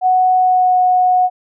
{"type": "tone with pitch glide", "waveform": "sine", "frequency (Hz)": [740, 732.3], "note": ["F#5", "F#5"], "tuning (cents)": [0, -18], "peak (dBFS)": -9, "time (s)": [0.01, 1.3], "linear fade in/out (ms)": 50, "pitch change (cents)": -18, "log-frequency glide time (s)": [0.36, 0.77], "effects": []}